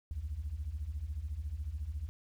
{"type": "beating tone pair", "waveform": "sine", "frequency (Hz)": [65.41, 79.41], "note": ["C2", "D#2"], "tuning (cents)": [0, 36], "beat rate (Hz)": 14, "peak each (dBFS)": [-39, -37], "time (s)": [0.11, 2.09], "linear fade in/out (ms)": 0, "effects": ["tanh soft clip ceiling -30 dBFS", "11-bit"]}